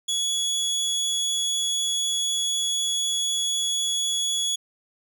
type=tone; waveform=25% pulse; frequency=3376 Hz; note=G#7; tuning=28 cents sharp; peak=-19 dBFS; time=0.08-4.56 s; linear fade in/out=10 ms; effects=none